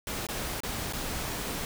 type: noise with dropouts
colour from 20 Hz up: pink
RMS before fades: -34 dBFS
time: 0.07-1.65 s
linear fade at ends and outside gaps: 1 ms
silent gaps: 0.268-0.287 / 0.604-0.634 / 0.926-0.933 s
effects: none